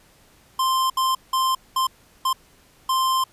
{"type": "tone bursts at uneven times", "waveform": "square", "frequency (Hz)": 1046.5, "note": "C6", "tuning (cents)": 0, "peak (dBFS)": -19, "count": 6, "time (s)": [[0.59, 0.9], [0.97, 1.15], [1.33, 1.55], [1.76, 1.87], [2.25, 2.33], [2.89, 3.24]], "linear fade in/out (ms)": 5, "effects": ["pink hiss -55 dBFS RMS until 3.32 s", "resampled to 32000 Hz"]}